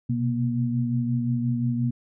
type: tone cluster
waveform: sine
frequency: 124.6 / 130.3 / 237.7 Hz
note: B2 / C3 / A#3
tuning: +16 / -7 / +34 cents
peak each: -25 / -32 / -25 dBFS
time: 0.09-1.91 s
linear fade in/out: 10 ms
effects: none